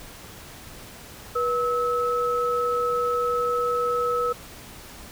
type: tone pair together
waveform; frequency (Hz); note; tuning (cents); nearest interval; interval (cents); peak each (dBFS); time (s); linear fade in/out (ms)
sine; 485.1 / 1295; B4 / E6; -31 / -31; octave + perfect fourth; 1700; -24; 1.35-4.33; 10
effects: pink hiss -43 dBFS RMS until 5.11 s